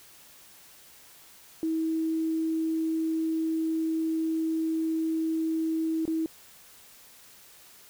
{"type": "tone with dropouts", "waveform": "sine", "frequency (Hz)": 321.7, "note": "E4", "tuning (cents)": -42, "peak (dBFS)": -25, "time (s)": [1.63, 6.26], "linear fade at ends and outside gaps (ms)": 1, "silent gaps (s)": [6.054, 6.078], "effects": ["white hiss -53 dBFS RMS until 7.89 s"]}